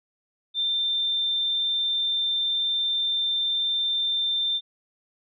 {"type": "tone", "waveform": "sine", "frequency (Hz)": 3579, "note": "A7", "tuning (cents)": 29, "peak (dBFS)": -22, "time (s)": [0.54, 4.61], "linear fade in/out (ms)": 50, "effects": []}